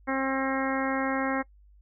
harmonic tone, 267.4 Hz, C4, 38 cents sharp, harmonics 1 / 2 / 3 / 4 / 5 / 6 / 7 / 8, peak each -29 / -32 / -34 / -35 / -36 / -37 / -37 / -38 dBFS, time 0.07-1.43 s, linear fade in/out 20 ms, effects noise-tail reverb RT60 0.1 s tail -22 dB re dry + added 50 Hz sine -53 dBFS peak until 1.81 s

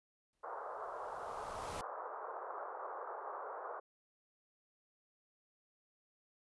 pink noise with exponential growth, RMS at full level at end -46 dBFS, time 0.33-1.81 s, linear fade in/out 1 ms, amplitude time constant 320 ms
white band-pass noise, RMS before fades -45 dBFS, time 0.43-3.8 s, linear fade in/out 10 ms, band 420 to 1300 Hz, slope 48 dB/octave
effects resampled to 24000 Hz

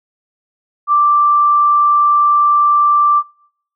sine tone, 1175 Hz, D6, 1 cent sharp, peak -8 dBFS, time 0.87-3.23 s, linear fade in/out 50 ms, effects noise-tail reverb RT60 0.7 s tail -25 dB re dry

